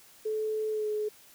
sine tone with pitch glide, 433.2 to 424.3 Hz, A4 to G#4, -27 to +37 cents, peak -28 dBFS, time 0.25-1.09 s, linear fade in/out 10 ms, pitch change -36 cents, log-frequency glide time 0.7-0.88 s, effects white hiss -56 dBFS RMS until 1.34 s

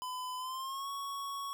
square tone with pitch glide, 1008 to 1112 Hz, B5 to C#6, +35 to +5 cents, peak -38 dBFS, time 0.02-1.53 s, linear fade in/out 0 ms, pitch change +170 cents, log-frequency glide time 0.37-0.89 s, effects none

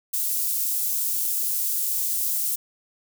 white high-pass noise, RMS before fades -25 dBFS, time 0.13-2.56 s, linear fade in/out 10 ms, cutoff 8900 Hz, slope 12 dB/octave, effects none

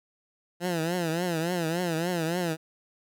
15% pulse tone with vibrato, 170 Hz, F3, 46 cents flat, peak -20 dBFS, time 0.6-2.57 s, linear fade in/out 50 ms, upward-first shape triangle, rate 3.5 Hz, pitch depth 140 cents each way, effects none

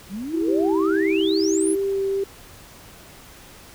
sine exponential sweep, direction up, 179.3 to 11820 Hz, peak -27 dBFS, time 0.09-1.76 s, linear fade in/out 50 ms
sine tone with pitch glide, 328.1 to 323.8 Hz, E4 to E4, -8 to -31 cents, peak -20 dBFS, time 0.33-1.76 s, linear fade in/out 20 ms, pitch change -23 cents, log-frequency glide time 0.69-0.8 s
sine tone with vibrato, 392 Hz, G4, in tune, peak -20 dBFS, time 0.48-2.24 s, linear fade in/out 5 ms, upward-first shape sine, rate 2.4 Hz, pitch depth 8 cents each way
effects pink hiss -45 dBFS RMS until 3.74 s

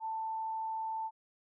sine tone, 887 Hz, A5, 14 cents sharp, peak -34 dBFS, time 0-1.11 s, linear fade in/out 50 ms, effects none

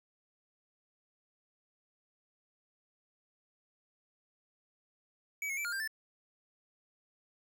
square tone with pitch steps, 2282 / 2172 / 2325 / 1418 / 1585 / 1760 Hz, C#7 / C#7 / D7 / F6 / G6 / A6, +50 / -36 / -18 / +26 / +19 / 0 cents, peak -35 dBFS, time 5.42-5.876 s, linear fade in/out 2 ms, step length 76 ms, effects none

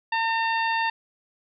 harmonic tone with a mistuned harmonic, 907 Hz, A#5, 48 cents flat, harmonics 1 / 2 / 3 / 4 / 5, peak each -24 / -27 / -31 / -37 / -39 dBFS, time 0.12-0.9 s, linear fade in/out 5 ms, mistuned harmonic 5, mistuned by +21 cents, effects none

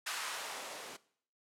blue noise with band-pass filter sweep, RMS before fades -42 dBFS, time 0.06-0.97 s, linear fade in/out 10 ms, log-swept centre 1400 to 360 Hz, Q 1, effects noise-tail reverb RT60 0.6 s tail -20 dB re dry + low-pass 12000 Hz 12 dB/octave

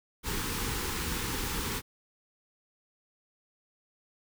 pink band-stop noise, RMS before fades -33 dBFS, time 0.23-1.82 s, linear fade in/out 50 ms, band 510 to 800 Hz, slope 96 dB/octave, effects none

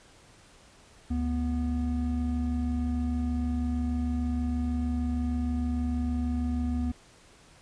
triangle tone pair together, 72.7 / 244.5 Hz, D2 / B3, -17 / -17 cents, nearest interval octave + major sixth, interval 2100 cents, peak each -27 dBFS, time 1.1-6.92 s, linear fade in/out 10 ms, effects pink hiss -56 dBFS RMS until 7.61 s + resampled to 22050 Hz

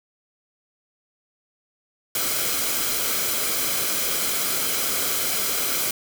white noise with comb filter, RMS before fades -24 dBFS, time 2.15-5.91 s, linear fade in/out 2 ms, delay 1.1 ms, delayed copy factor -0.5, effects none

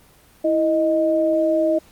sine tone pair together, 327.9 / 622.8 Hz, E4 / D#5, -9 / +2 cents, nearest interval major seventh, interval 1111 cents, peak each -20 / -17 dBFS, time 0.44-1.79 s, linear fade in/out 10 ms, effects pink hiss -52 dBFS RMS until 1.91 s + Opus 24 kbps

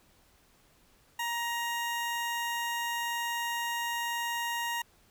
20% pulse tone, 941 Hz, A#5, 16 cents sharp, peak -26 dBFS, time 1.19-4.82 s, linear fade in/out 5 ms, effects pink hiss -64 dBFS RMS until 5.1 s

